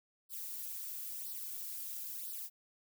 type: noise with flanger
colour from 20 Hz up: violet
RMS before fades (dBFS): -43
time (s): 0.29-2.5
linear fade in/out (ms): 50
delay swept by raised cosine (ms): 0.21 to 3.71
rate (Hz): 1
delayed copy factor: +0.8
effects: none